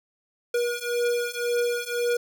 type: beating tone pair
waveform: square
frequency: 478.9 / 480.8 Hz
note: A#4 / B4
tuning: +47 / -46 cents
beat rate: 1.9 Hz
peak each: -28 / -27 dBFS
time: 0.54-2.17 s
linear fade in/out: 5 ms
effects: none